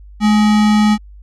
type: tone with sample-and-hold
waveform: sine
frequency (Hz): 212.6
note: G#3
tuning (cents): +41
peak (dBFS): -8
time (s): 0.2-0.98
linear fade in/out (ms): 50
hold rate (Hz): 1050
effects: added 50 Hz sine -35 dBFS peak until 1.22 s + low-pass 6000 Hz 12 dB/octave